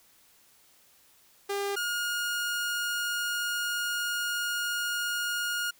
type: tone pair in turn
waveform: sawtooth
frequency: 400.9 / 1428.6 Hz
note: G4 / F6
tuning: +39 / +39 cents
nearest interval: octave + minor seventh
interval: 2200 cents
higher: second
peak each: -25 dBFS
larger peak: neither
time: 1.49-1.76 / 1.76-5.71 s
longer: second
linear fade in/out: 10 ms
effects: white hiss -61 dBFS RMS until 5.79 s